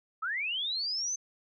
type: linear sweep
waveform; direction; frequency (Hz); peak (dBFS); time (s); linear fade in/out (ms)
sine; up; 1235 to 6300; -30; 0.22-1.16; 10
effects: none